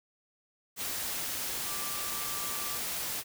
sine tone in noise, 1174.7 Hz, D6, in tune, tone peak -43 dBFS, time 1.64-2.81 s, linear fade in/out 50 ms, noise white, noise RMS -35 dBFS, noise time 0.76-3.24 s, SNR -11 dB, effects none

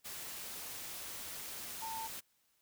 sine tone in noise, 896 Hz, A5, 31 cents sharp, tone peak -40 dBFS, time 1.81-2.08 s, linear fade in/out 20 ms, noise white, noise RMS -45 dBFS, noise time 0.04-2.21 s, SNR +2 dB, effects white hiss -75 dBFS RMS until 2.61 s

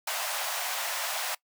pink high-pass noise, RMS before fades -32 dBFS, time 0.07-1.35 s, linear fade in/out 5 ms, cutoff 610 Hz, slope 48 dB/octave, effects noise-tail reverb RT60 0.1 s tail -22 dB re dry

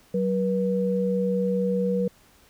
sine tone pair together, 187.78 / 483.4 Hz, F#3 / B4, +26 / -37 cents, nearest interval octave + major third, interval 1637 cents, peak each -24 dBFS, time 0.14-2.08 s, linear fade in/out 5 ms, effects pink hiss -57 dBFS RMS until 2.49 s

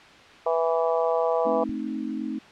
harmonic tone, 164.6 Hz, E3, 2 cents flat, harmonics 3 / 4 / 5 / 6 / 7, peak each -24 / -25 / -30 / -31 / -33 dBFS, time 0.46-1.64 s, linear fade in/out 5 ms
sine chord, A diminished, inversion none, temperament equal with one note detuned, 220 / 263 / 311.1 Hz, A3 / C4 / Eb4, 0 / +9 / 0 cents, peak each -32 dBFS, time 1.45-2.39 s, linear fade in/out 10 ms
click, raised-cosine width 5 ms, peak -26 dBFS, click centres 1.694 s
effects white hiss -48 dBFS RMS until 2.51 s + low-pass 3000 Hz 12 dB/octave

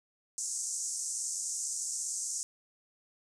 pink band-pass noise, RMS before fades -36 dBFS, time 0.38-2.43 s, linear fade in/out 0 ms, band 6100 to 8700 Hz, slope 48 dB/octave, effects none

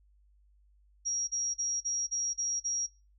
sine tone bursts, 5660 Hz, F8, 22 cents sharp, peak -29 dBFS, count 7, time 1.05-2.87 s, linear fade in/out 20 ms, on 230 ms, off 35 ms, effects noise-tail reverb RT60 0.3 s tail -22 dB re dry + added 50 Hz sine -61 dBFS peak until 3.18 s

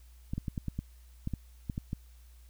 clicks, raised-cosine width 5 ms, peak -21 dBFS, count 11, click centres 0.335 / 0.38 / 0.482 / 0.578 / 0.683 / 0.79 / 1.274 / 1.337 / 1.698 / 1.779 / 1.931 s, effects added 60 Hz sine -52 dBFS peak until 2.49 s + white hiss -66 dBFS RMS until 2.49 s

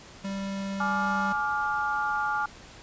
square tone, 196 Hz, G3, in tune, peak -31 dBFS, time 0.24-1.33 s, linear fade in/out 10 ms
sine chord, D diminished, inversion second, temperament just, 845.8 / 1174.7 / 1409.6 Hz, Ab5 / D6 / F6, +31 / 0 / +16 cents, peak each -29 / -31 / -29 dBFS, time 0.8-2.46 s, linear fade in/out 5 ms
effects pink hiss -48 dBFS RMS until 2.82 s + resampled to 16000 Hz

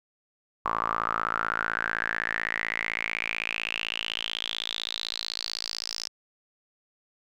sawtooth tone with band-pass filter sweep, 55.8 Hz, A1, 25 cents sharp, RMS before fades -31 dBFS, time 0.65-6.08 s, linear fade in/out 10 ms, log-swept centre 1100 to 5300 Hz, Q 7.6, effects none

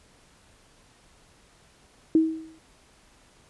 sine tone with exponential decay, 320.2 Hz, D#4, 50 cents sharp, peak -13 dBFS, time 2.15-2.59 s, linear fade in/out 2 ms, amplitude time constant 94 ms, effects pink hiss -58 dBFS RMS until 3.49 s + resampled to 24000 Hz

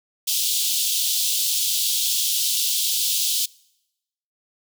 pink high-pass noise, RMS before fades -22 dBFS, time 0.27-3.46 s, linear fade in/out 10 ms, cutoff 3100 Hz, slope 48 dB/octave, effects noise-tail reverb RT60 0.9 s tail -25 dB re dry

